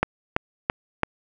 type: click train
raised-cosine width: 0.5 ms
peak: -4 dBFS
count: 4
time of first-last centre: 0.03-1.033 s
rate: 2.99 Hz
effects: none